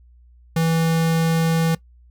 square tone, 163.8 Hz, E3, 11 cents flat, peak -17 dBFS, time 0.56-1.75 s, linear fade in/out 5 ms, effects noise-tail reverb RT60 0.1 s tail -20 dB re dry + added 60 Hz sine -47 dBFS peak until 2.1 s

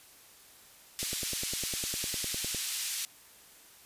white band-pass noise, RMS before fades -35 dBFS, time 0.99-3.05 s, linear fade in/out 0 ms, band 2600 to 9700 Hz, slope 12 dB/octave
click train, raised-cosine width 2 ms, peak -26 dBFS, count 16, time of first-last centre 1.03-2.547 s, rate 9.89 Hz
effects white hiss -56 dBFS RMS until 3.85 s + resampled to 32000 Hz

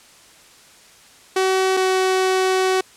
sawtooth tone pair in turn, 378.2 / 375.6 Hz, F#4 / F#4, +38 / +26 cents, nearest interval unison, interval 12 cents, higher first, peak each -12 dBFS, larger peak neither, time 1.36-1.77 / 1.77-2.81 s, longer second, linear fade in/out 5 ms, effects white hiss -48 dBFS RMS until 2.96 s + low-pass 9000 Hz 12 dB/octave

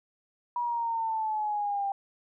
sine exponential sweep, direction down, 969 to 788 Hz, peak -27 dBFS, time 0.56-1.92 s, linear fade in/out 2 ms, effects none

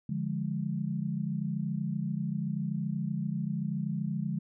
sine chord, D diminished, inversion none, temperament equal, 146.83 / 174.61 / 207.7 Hz, D3 / F3 / Ab3, 0 / 0 / 0 cents, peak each -34 dBFS, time 0.09-4.39 s, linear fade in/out 5 ms, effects none

